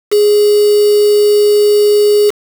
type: tone with quantisation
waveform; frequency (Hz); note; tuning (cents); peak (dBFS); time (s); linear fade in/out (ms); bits
sine; 415.3; G#4; 0; -6; 0.11-2.31; 20; 3
effects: none